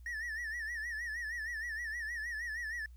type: tone with vibrato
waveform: triangle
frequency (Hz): 1829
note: A#6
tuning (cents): -33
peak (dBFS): -35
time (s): 0.06-2.86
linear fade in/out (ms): 2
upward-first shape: sine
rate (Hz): 6.4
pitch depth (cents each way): 110
effects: added 60 Hz sine -50 dBFS peak until 2.96 s + white hiss -75 dBFS RMS until 2.96 s